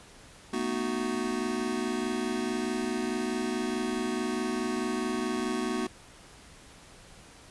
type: chord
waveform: square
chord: B dominant seventh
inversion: third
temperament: just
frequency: 222.2 / 246.9 / 308.7 / 370.4 Hz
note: A3 / B3 / D#4 / F#4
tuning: +17 / 0 / -14 / +2 cents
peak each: -36 / -34 / -37 / -34 dBFS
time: 0.53-5.87 s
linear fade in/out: 5 ms
effects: pink hiss -52 dBFS RMS until 7.5 s + resampled to 24000 Hz